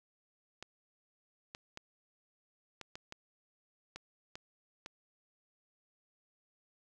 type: clicks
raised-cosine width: 0.2 ms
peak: -27 dBFS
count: 9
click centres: 0.626 / 1.549 / 1.774 / 2.813 / 2.955 / 3.124 / 3.96 / 4.355 / 4.861 s
effects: none